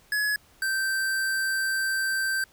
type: tone pair in turn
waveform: square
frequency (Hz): 1691 / 1559.6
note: G#6 / G6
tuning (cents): +31 / -9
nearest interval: minor second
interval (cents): 140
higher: first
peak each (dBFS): -24 / -25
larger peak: first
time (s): 0.12-0.36 / 0.62-2.44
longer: second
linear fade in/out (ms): 2
effects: pink hiss -58 dBFS RMS until 2.52 s